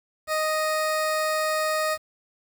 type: tone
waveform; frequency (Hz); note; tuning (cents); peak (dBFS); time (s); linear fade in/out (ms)
20% pulse; 622.3; D#5; 0; -18; 0.27-1.98; 50
effects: 8-bit

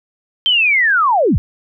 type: linear sweep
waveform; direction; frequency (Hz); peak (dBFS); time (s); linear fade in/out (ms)
sine; down; 3157 to 39.94; -10; 0.46-1.38; 0
effects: none

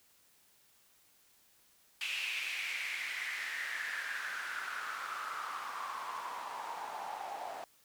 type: noise with band-pass filter sweep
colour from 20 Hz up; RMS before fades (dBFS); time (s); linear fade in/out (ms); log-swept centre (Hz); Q
white; -40; 2.01-7.64; 0; 2700 to 730; 5.8
effects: white hiss -67 dBFS RMS until 7.84 s

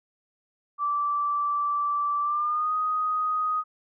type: tone with pitch glide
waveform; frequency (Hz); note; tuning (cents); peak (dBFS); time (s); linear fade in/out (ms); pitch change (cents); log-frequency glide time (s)
sine; 1165 to 1248.6; D6 to D#6; -14 to +6; -23; 0.78-3.64; 50; +120; 2.21-2.74
effects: none

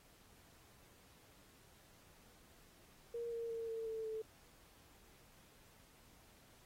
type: tone with pitch steps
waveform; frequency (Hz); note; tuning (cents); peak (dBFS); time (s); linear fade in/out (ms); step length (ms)
sine; 469.1 / 462.9 / 456.8 / 450.8 / 444.8 / 439; A#4 / A#4 / A#4 / A4 / A4 / A4; +11 / -12 / -35 / +42 / +19 / -4; -40; 3.14-4.22; 5; 180
effects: pink hiss -66 dBFS RMS until 6.65 s + AAC 48 kbps

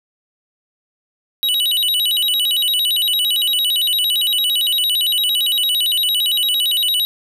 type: tone with vibrato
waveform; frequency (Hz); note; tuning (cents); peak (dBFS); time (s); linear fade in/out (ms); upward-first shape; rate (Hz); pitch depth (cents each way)
square; 3369; G#7; +24; -15; 1.43-7.05; 0; square; 8.8; 220
effects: 9-bit

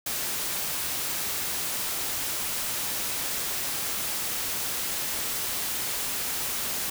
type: noise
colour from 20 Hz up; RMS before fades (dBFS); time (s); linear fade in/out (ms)
white; -30; 0.06-6.9; 5
effects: none

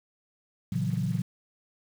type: chord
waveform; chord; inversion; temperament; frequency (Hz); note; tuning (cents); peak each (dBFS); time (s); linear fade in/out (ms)
sine; F# dominant seventh; first; just; 115.62 / 138.75 / 166.5 / 185; A#2 / C#3 / E3 / F#3; -14 / +2 / +18 / 0; -31; 0.72-1.22; 5
effects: tanh soft clip ceiling -15 dBFS + 8-bit

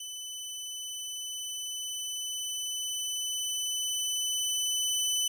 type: tone with level ramp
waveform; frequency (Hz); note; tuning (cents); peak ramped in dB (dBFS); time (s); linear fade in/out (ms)
20% pulse; 3006; F#7; +27; -33 to -21; 0-5.28; 5
effects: none

